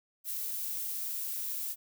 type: noise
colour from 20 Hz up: violet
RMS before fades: -36 dBFS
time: 0.24-1.76 s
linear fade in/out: 50 ms
effects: none